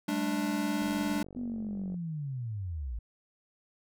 square chord, G suspended second, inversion none, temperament equal with one note detuned, 196 / 215.3 / 293.7 Hz, G3 / A3 / D4, 0 / -37 / 0 cents, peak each -36 / -35 / -32 dBFS, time 0.08-1.23 s, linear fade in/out 5 ms
click train, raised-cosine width 2 ms, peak -34 dBFS, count 54, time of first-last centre 0.82-1.943 s, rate 47.2 Hz
sine linear sweep, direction down, 250 to 51.9 Hz, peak -33 dBFS, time 1.36-2.99 s, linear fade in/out 5 ms
effects none

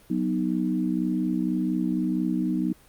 sine chord, B major, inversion second, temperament equal, 185 / 246.9 / 311.1 Hz, F#3 / B3 / D#4, 0 / 0 / 0 cents, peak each -27 dBFS, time 0.1-2.73 s, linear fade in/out 5 ms, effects pink hiss -55 dBFS RMS until 2.88 s + Opus 32 kbps

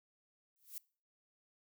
violet noise with exponential growth, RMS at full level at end -42 dBFS, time 0.56-0.78 s, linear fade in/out 0 ms, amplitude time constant 46 ms, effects noise-tail reverb RT60 0.4 s tail -23 dB re dry

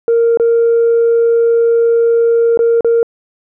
sine tone with dropouts, 464.2 Hz, A#4, 7 cents flat, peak -6 dBFS, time 0.08-3.03 s, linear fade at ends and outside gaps 1 ms, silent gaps 0.373-0.398 / 2.574-2.591 / 2.808-2.846 s, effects tanh soft clip ceiling -5 dBFS

